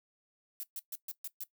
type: noise bursts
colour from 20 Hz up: violet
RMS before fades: -40 dBFS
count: 6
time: 0.6-1.436 s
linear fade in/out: 0 ms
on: 31 ms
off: 130 ms
effects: noise-tail reverb RT60 0.1 s tail -17 dB re dry